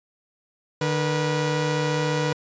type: tone pair together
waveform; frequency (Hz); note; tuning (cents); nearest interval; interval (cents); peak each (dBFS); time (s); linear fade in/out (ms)
sawtooth; 150.4 / 485.6; D3 / B4; +42 / -29; octave + minor sixth; 2029; -20 / -21; 0.81-2.33; 5
effects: resampled to 16000 Hz